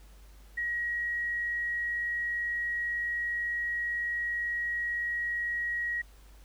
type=tone; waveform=sine; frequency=1901 Hz; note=A#6; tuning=33 cents sharp; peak=-29 dBFS; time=0.57-6.02 s; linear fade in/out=10 ms; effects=added 50 Hz sine -51 dBFS peak until 6.44 s + pink hiss -61 dBFS RMS until 6.44 s